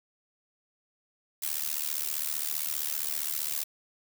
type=noise with amplitude modulation; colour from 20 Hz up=blue; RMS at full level=-28 dBFS; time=1.42-3.64 s; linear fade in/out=10 ms; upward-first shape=sine; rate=75.2 Hz; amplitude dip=95%; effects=none